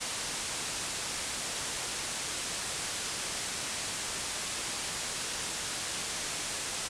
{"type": "low-pass noise", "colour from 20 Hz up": "white", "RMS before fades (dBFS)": -36, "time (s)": [0, 6.89], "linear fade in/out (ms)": 20, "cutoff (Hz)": 9600, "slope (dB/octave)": 48, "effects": []}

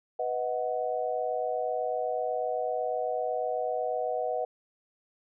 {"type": "chord", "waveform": "sine", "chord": "B major", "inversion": "none", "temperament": "equal with one note detuned", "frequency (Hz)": [493.9, 632, 740], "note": ["B4", "D#5", "F#5"], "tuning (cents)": [0, 27, 0], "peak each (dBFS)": -32, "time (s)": [0.19, 4.45], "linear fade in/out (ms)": 5, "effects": []}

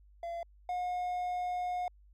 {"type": "tone pair in turn", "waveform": "triangle", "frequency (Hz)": [682, 720], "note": ["F5", "F#5"], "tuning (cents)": [-41, -47], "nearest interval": "minor second", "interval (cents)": 94, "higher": "second", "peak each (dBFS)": [-34, -30], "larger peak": "second", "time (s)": [[0.23, 0.43], [0.69, 1.88]], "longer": "second", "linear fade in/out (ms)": 2, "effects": ["added 50 Hz sine -57 dBFS peak until 2.13 s"]}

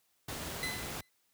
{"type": "noise", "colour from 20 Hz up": "pink", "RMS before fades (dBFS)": -40, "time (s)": [0.28, 1.01], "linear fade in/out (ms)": 5}
{"type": "tone with exponential decay", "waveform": "30% pulse", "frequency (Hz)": 2018, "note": "B6", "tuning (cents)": 37, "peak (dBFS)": -29, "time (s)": [0.63, 1.09], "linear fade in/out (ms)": 0, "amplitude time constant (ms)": 100}
{"effects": ["white hiss -74 dBFS RMS until 1.33 s", "high-pass 60 Hz 12 dB/octave"]}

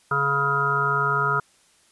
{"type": "harmonic tone", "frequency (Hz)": 140.4, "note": "C#3", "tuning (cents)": 22, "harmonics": [1, 3, 5, 7, 9, 10], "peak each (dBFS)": [-29, -30, -35, -28, -23, -24], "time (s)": [0.11, 1.4], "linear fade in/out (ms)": 5, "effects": ["white hiss -59 dBFS RMS until 1.91 s", "resampled to 24000 Hz"]}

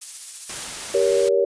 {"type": "noise with tremolo", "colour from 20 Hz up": "violet", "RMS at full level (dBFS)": -28, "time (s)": [0.01, 0.65], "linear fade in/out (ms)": 10, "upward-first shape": "sine", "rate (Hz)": 15, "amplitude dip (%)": 30}
{"type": "noise", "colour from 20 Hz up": "white", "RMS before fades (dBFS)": -31, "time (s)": [0.49, 1.29], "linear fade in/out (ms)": 5}
{"type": "chord", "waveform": "sine", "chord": "G diminished", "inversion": "none", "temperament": "just", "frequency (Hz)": [392, 470.4, 564.5], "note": ["G4", "Bb4", "Db5"], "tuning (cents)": [0, 16, 31], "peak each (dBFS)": -20, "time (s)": [0.94, 1.45], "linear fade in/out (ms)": 5}
{"effects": ["resampled to 22050 Hz"]}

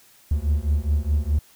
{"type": "beating tone pair", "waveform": "triangle", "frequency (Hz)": [71.5, 76.3], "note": ["D2", "D#2"], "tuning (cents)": [-46, -33], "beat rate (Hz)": 4.8, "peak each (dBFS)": -20, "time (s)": [0.31, 1.39], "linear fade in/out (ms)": 5, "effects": ["white hiss -54 dBFS RMS until 1.55 s"]}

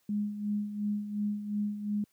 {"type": "tone with tremolo", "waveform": "sine", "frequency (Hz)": 207.4, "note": "G#3", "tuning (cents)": -2, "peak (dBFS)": -27, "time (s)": [0.09, 2.04], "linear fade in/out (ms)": 2, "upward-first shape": "sine", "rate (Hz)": 2.8, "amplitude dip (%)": 65, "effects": ["white hiss -72 dBFS RMS until 2.12 s", "high-pass 80 Hz 12 dB/octave"]}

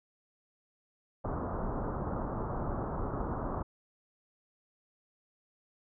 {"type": "low-pass noise", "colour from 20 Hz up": "pink", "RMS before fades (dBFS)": -35, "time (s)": [1.24, 3.63], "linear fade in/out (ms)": 10, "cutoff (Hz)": 1300, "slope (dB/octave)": 48, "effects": []}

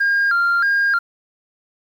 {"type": "tone with vibrato", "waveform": "sine", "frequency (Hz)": 1499, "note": "F#6", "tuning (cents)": 22, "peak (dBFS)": -12, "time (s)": [0, 0.99], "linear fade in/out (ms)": 10, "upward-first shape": "square", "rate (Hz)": 1.6, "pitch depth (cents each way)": 130, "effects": ["tanh soft clip ceiling -12 dBFS", "8-bit"]}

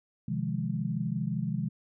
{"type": "chord", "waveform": "sine", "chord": "F minor seventh", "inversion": "second", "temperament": "equal with one note detuned", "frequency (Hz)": [129.61, 155.56, 174.61, 207.7], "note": ["C3", "Eb3", "F3", "Ab3"], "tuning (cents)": [-16, 0, 0, 0], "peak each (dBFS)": -34, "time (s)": [0.28, 1.69], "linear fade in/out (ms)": 5, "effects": []}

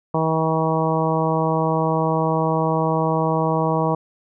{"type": "harmonic tone", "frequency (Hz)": 160, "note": "D#3", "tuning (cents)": 49, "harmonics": [1, 2, 3, 4, 5, 6, 7], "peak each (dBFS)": [-22, -26, -24, -25, -27, -25, -28], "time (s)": [0.14, 3.95], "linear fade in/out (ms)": 5, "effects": []}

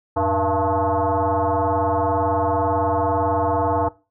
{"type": "tone with frequency modulation", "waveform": "sine", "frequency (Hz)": 106.5, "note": "G#2", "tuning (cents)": 44, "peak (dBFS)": -17, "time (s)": [0.16, 3.89], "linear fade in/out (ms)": 10, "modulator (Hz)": 195, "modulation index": 5, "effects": ["noise-tail reverb RT60 0.3 s tail -20 dB re dry"]}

